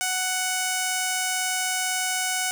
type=tone with notch filter; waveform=5% pulse; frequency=742 Hz; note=F#5; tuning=5 cents sharp; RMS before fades=-26 dBFS; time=0.01-2.51 s; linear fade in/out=0 ms; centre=4100 Hz; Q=2; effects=none